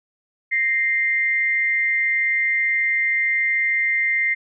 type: tone pair together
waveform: sine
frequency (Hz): 1854.4 / 2093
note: A#6 / C7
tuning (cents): -10 / 0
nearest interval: major second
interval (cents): 210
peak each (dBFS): -24 / -18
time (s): 0.51-4.35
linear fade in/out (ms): 20
effects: none